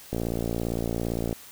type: click train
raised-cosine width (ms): 2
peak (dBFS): -15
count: 70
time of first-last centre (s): 0.13-1.328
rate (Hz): 57.6
effects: white hiss -47 dBFS RMS until 1.51 s